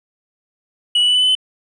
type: tone with pitch steps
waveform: triangle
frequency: 2932 / 2952 / 2973 / 2994 / 3014 / 3035 Hz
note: F#7 / F#7 / F#7 / F#7 / F#7 / F#7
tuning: -16 / -5 / +8 / +20 / +31 / +43 cents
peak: -10 dBFS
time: 0.95-1.352 s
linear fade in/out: 5 ms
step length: 67 ms
effects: resampled to 22050 Hz